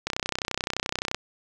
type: click train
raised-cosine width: 0.2 ms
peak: -9 dBFS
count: 35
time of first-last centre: 0.07-1.146 s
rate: 31.6 Hz
effects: none